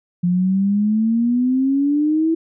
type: exponential sweep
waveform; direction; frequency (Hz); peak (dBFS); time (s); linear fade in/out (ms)
sine; up; 174.2 to 329.6; -14; 0.23-2.35; 10
effects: none